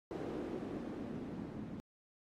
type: noise with low-pass filter sweep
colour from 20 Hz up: blue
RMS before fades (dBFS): -43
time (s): 0.11-1.8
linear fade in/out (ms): 0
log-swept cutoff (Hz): 360 to 220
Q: 2.3
effects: AAC 48 kbps